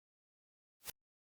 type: noise with exponential growth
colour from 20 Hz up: white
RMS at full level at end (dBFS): -37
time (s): 0.8-0.9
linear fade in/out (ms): 2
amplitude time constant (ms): 20
effects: Opus 48 kbps